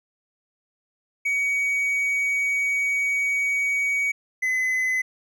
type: tone pair in turn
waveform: triangle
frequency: 2255 / 2028 Hz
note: C#7 / B6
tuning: +29 / +45 cents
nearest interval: major second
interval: 184 cents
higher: first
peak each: -19 dBFS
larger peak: neither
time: 1.25-4.12 / 4.42-5.02 s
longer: first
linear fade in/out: 10 ms
effects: none